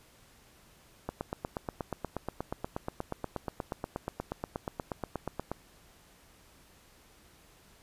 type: click train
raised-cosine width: 1 ms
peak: -19 dBFS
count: 38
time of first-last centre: 1.09-5.516 s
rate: 8.36 Hz
effects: pink hiss -60 dBFS RMS until 7.82 s + resampled to 32000 Hz